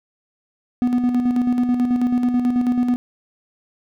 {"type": "tone with tremolo", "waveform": "triangle", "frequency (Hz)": 246.1, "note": "B3", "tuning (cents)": -6, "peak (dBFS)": -12, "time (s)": [0.82, 2.96], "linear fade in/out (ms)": 0, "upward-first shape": "square", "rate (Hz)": 9.2, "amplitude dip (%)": 45, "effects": []}